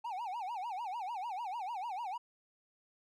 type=tone with vibrato; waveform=triangle; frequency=840 Hz; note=G#5; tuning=19 cents sharp; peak=-35 dBFS; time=0.04-2.18 s; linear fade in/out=10 ms; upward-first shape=sine; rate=6.7 Hz; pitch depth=250 cents each way; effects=none